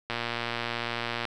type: click train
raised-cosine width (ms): 0.3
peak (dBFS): -14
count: 137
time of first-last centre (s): 0.1-1.253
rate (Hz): 118
effects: none